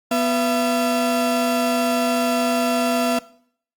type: tone pair together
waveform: 35% pulse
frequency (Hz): 246.9 / 675.7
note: B3 / E5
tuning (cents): 0 / +43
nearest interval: octave + perfect fourth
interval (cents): 1743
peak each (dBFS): -19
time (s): 0.11-3.19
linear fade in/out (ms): 5
effects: noise-tail reverb RT60 0.6 s tail -20 dB re dry + Opus 48 kbps